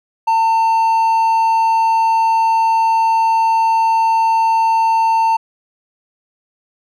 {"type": "tone", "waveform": "triangle", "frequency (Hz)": 900, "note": "A5", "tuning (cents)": 39, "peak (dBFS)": -9, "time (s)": [0.27, 5.37], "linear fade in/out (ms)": 10, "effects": []}